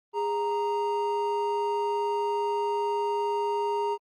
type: tone pair together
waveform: triangle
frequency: 410.5 / 931.2 Hz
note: G#4 / A#5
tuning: -20 / -2 cents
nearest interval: octave + major second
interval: 1418 cents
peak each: -26 dBFS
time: 0.13-3.98 s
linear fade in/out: 50 ms
effects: Opus 24 kbps